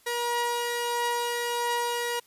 sawtooth tone pair together, 477.5 / 956.5 Hz, A#4 / A#5, +42 / +44 cents, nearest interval octave, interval 1202 cents, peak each -26 / -25 dBFS, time 0.06-2.2 s, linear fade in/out 10 ms, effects white hiss -60 dBFS RMS until 2.26 s + resampled to 32000 Hz

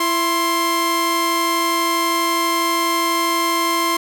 sawtooth tone pair together, 333.9 / 1054 Hz, E4 / C6, +22 / +12 cents, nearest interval octave + minor sixth, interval 1990 cents, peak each -18 / -14 dBFS, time 0-3.97 s, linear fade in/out 5 ms, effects none

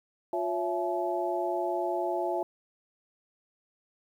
sine tone cluster, 354.1 / 556 / 666 / 856 Hz, F4 / C#5 / E5 / A5, +24 / +5 / +18 / -48 cents, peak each -32 / -36 / -31 / -34 dBFS, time 0.33-2.43 s, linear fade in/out 2 ms, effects 10-bit

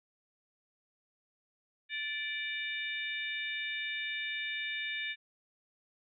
harmonic tone with a mistuned harmonic, 584 Hz, D5, 10 cents flat, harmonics 3 / 4 / 5 / 6, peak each -39 / -38 / -44 / -41 dBFS, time 1.89-5.16 s, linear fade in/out 50 ms, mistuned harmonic 6, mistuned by +64 cents, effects none

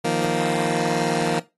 15% pulse chord, Eb suspended second, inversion none, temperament just, 155.56 / 175.01 / 233.3 Hz, Eb3 / F3 / Bb3, 0 / +4 / +2 cents, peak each -19 dBFS, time 0.04-1.4 s, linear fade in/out 10 ms, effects noise-tail reverb RT60 0.2 s tail -17 dB re dry + AAC 32 kbps

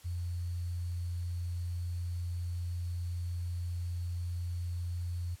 sine tone with sample-and-hold, 87.31 Hz, F2, in tune, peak -33 dBFS, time 0.04-5.36 s, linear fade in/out 20 ms, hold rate 4410 Hz, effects white hiss -59 dBFS RMS until 5.4 s + low-pass 12000 Hz 12 dB/octave

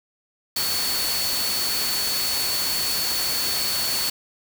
sine tone in noise, 4435 Hz, C#8, in tune, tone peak -25 dBFS, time 0.56-4.1 s, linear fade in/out 5 ms, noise white, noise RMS -26 dBFS, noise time 0.56-4.1 s, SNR -2 dB, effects none

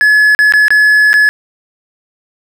triangle tone with dropouts, 1705 Hz, G#6, 45 cents sharp, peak -3 dBFS, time 0.01-1.29 s, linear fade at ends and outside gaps 0 ms, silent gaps 0.349-0.39 / 0.523-0.537 / 0.682-0.705 / 1.131-1.14 s, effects none

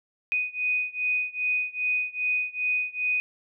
sine beating tone pair, 2489 / 2491.5 Hz, D#7 / D#7, 0 / +2 cents, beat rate 2.5 Hz, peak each -27 / -28 dBFS, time 0.32-3.2 s, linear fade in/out 0 ms, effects none

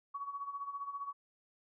sine tone with tremolo, 1125 Hz, C#6, 25 cents sharp, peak -36 dBFS, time 0.14-1.13 s, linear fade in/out 10 ms, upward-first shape sine, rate 15 Hz, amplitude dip 70%, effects none

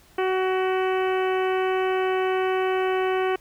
harmonic tone with a mistuned harmonic, 374.9 Hz, F#4, 23 cents sharp, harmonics 1 / 2 / 3 / 4 / 5 / 6 / 7 / 8, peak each -22 / -28 / -32 / -34 / -36 / -38 / -39 / -40 dBFS, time 0.18-3.36 s, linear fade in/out 5 ms, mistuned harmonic 6, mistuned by +17 cents, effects pink hiss -55 dBFS RMS until 3.4 s

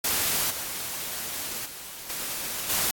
white noise with level steps, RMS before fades -25 / -33 / -40 / -32 / -25 dBFS, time 0.04-2.91 s, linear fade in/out 5 ms, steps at 0.5 / 1.65 / 2.09 / 2.69 s, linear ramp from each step 10 ms, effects AAC 64 kbps

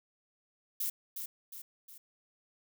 violet noise with echo, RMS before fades -34 dBFS, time 0.8-0.9 s, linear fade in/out 5 ms, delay 360 ms, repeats 3, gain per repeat -6 dB, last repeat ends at 1.98 s, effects none

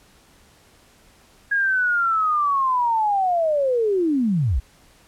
sine linear sweep, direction down, 1649 to 47.68 Hz, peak -17 dBFS, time 1.51-4.6 s, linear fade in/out 10 ms, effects pink hiss -54 dBFS RMS until 5.07 s + low-pass 12000 Hz 12 dB/octave

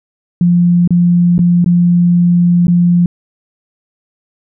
sine tone with dropouts, 174.61 Hz, F3, in tune, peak -6 dBFS, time 0.41-3.06 s, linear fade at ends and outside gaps 2 ms, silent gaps 0.876-0.906 / 1.381-1.391 / 1.644-1.66 / 2.67-2.681 s, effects none

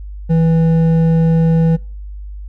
sine tone with hard clipping, 163.8 Hz, E3, 11 cents flat, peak -11 dBFS, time 0.29-1.77 s, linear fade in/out 20 ms, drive 7 dB, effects noise-tail reverb RT60 0.4 s tail -26 dB re dry + added 50 Hz sine -26 dBFS peak until 2.48 s

